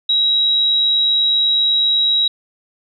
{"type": "tone", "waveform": "sine", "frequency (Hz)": 3852, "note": "B7", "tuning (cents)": -44, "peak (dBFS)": -12, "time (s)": [0.09, 2.28], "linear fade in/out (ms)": 5, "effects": []}